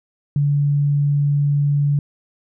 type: tone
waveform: sine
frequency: 143.9 Hz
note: D3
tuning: 35 cents flat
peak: -14 dBFS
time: 0.36-1.99 s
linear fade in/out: 2 ms
effects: none